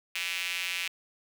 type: tone with high-pass filter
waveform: square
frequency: 89.6 Hz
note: F2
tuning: 45 cents sharp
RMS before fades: -33 dBFS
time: 0.15-0.88 s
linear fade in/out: 5 ms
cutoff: 2500 Hz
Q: 3.5
effects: none